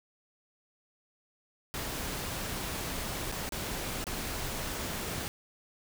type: noise with dropouts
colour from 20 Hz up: pink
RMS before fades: -36 dBFS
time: 1.74-5.28 s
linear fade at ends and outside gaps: 0 ms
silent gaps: 3.317-3.323 / 3.491-3.522 / 4.041-4.068 s
effects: none